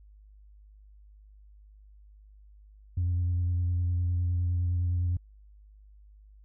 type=tone with vibrato; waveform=sine; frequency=88 Hz; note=F2; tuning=14 cents sharp; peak=-23 dBFS; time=2.97-5.17 s; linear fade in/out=5 ms; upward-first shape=sine; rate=9.8 Hz; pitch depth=23 cents each way; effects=tanh soft clip ceiling -22 dBFS + added 51 Hz sine -51 dBFS peak until 6.44 s